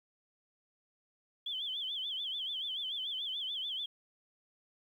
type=tone with vibrato; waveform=sine; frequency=3264 Hz; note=G#7; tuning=31 cents flat; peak=-35 dBFS; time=1.46-3.86 s; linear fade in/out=5 ms; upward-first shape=sine; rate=6.9 Hz; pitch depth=140 cents each way; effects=11-bit